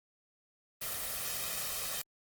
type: noise with comb filter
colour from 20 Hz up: white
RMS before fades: -37 dBFS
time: 0.81-2.02 s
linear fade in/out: 10 ms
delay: 1.6 ms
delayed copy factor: +0.6
effects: Opus 24 kbps